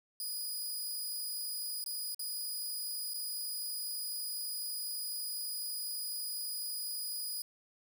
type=tone with dropouts; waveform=15% pulse; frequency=4938 Hz; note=D#8; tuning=14 cents flat; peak=-30 dBFS; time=0.2-7.42 s; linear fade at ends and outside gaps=2 ms; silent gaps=1.841-1.861 / 2.146-2.193 / 3.137-3.142 s; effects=12-bit